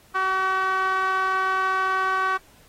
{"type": "tone with band-pass filter", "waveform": "sawtooth", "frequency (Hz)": 378.9, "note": "F#4", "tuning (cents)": 41, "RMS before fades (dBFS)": -23, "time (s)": [0.14, 2.38], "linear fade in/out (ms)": 20, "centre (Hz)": 1300, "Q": 9, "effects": ["pink hiss -55 dBFS RMS until 2.68 s", "AAC 48 kbps"]}